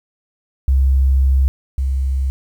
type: tone pair in turn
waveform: sine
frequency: 66.7 / 66.7 Hz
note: C2 / C2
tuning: +34 / +34 cents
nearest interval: unison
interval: 0 cents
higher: neither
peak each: -10 / -15 dBFS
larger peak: first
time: 0.68-1.48 / 1.78-2.3 s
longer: first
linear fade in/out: 0 ms
effects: 8-bit